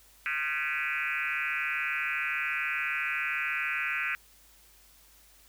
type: tone with frequency modulation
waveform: sine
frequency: 1969 Hz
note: B6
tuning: 6 cents flat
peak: -28 dBFS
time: 0.26-4.15 s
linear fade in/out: 0 ms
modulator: 147 Hz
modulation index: 4.2
effects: added 50 Hz sine -63 dBFS peak until 5.48 s + white hiss -59 dBFS RMS until 5.48 s